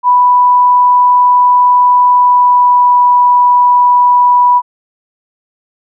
sine tone with pitch glide, 987.8 to 982.1 Hz, B5 to B5, 0 to -10 cents, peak -4 dBFS, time 0.03-4.62 s, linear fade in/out 50 ms, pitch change -10 cents, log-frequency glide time 2.11-3.02 s, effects none

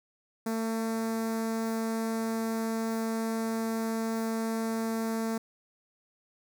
sawtooth tone with notch filter, 224.8 Hz, A3, 37 cents sharp, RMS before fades -31 dBFS, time 0.46-5.38 s, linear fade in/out 5 ms, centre 3000 Hz, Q 0.9, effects none

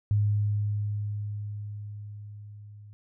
sine tone with level ramp, 103.83 Hz, G#2, in tune, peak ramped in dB -20 to -45 dBFS, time 0.11-2.93 s, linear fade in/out 0 ms, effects none

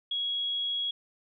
sine tone, 3322 Hz, G#7, in tune, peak -28 dBFS, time 0.11-0.91 s, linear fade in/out 5 ms, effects none

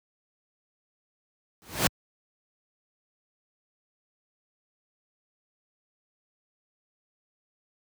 pink noise with exponential growth, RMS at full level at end -18 dBFS, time 1.62-1.87 s, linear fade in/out 0 ms, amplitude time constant 54 ms, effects high-pass 80 Hz 12 dB/octave

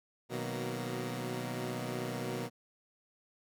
15% pulse chord, B major seventh, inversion none, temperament equal with one note detuned, 124.33 / 155.56 / 185 / 233.1 Hz, B2 / D#3 / F#3 / A#3, +12 / 0 / 0 / 0 cents, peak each -32 / -37 / -36 / -37 dBFS, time 0.29-2.5 s, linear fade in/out 50 ms, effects none

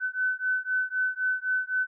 sine beating tone pair, 1510 / 1513.9 Hz, F#6 / F#6, +35 / +39 cents, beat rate 3.9 Hz, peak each -28 dBFS, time 0-1.87 s, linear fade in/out 50 ms, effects none

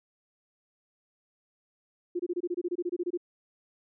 sine tone bursts, 352.3 Hz, F4, 15 cents sharp, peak -27 dBFS, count 15, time 2.15-3.175 s, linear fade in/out 10 ms, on 45 ms, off 25 ms, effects none

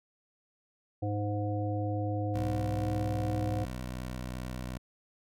harmonic tone, 103.6 Hz, G#2, 4 cents flat, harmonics 1 / 3 / 5 / 7, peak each -31 / -36 / -38 / -39 dBFS, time 1.02-3.65 s, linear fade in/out 10 ms
15% pulse tone with vibrato, 62.6 Hz, B1, 24 cents sharp, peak -30 dBFS, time 2.34-4.78 s, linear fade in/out 10 ms, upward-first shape square, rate 9 Hz, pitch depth 15 cents each way
effects none

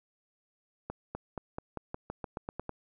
accelerating click train, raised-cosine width 1 ms, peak -22 dBFS, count 12, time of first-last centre 0.9-2.693 s, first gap 250 ms, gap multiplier 0.91, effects none

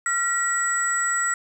sine tone cluster, 1376 / 1925 / 7810 Hz, F6 / B6 / B8, -26 / -45 / -20 cents, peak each -25 dBFS, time 0.06-1.34 s, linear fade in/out 2 ms, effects 8-bit

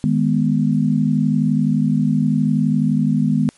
sine chord, G# minor, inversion second, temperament equal, 155.56 / 207.7 / 246.9 Hz, D#3 / G#3 / B3, 0 / 0 / 0 cents, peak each -18 dBFS, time 0.04-3.49 s, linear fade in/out 0 ms, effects white hiss -52 dBFS RMS until 3.57 s + MP3 48 kbps

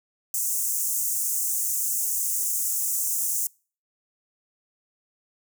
pink high-pass noise, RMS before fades -26 dBFS, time 0.34-3.47 s, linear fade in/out 2 ms, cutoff 6500 Hz, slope 48 dB/octave, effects noise-tail reverb RT60 0.4 s tail -26 dB re dry

